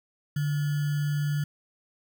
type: tone with sample-and-hold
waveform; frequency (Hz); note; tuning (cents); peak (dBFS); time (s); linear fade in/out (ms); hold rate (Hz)
sine; 146.83; D3; 0; -24; 0.36-1.44; 5; 1575
effects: none